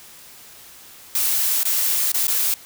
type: noise with dropouts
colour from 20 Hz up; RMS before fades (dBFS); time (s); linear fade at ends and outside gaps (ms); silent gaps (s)
blue; -20; 1.15-2.54; 2; 1.633-1.652 / 2.119-2.143 / 2.27-2.28
effects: white hiss -44 dBFS RMS until 2.65 s